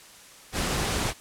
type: noise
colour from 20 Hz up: pink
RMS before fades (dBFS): -27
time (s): 0.52-1.14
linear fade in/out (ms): 50
effects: white hiss -49 dBFS RMS until 1.2 s + low-pass 10000 Hz 12 dB/octave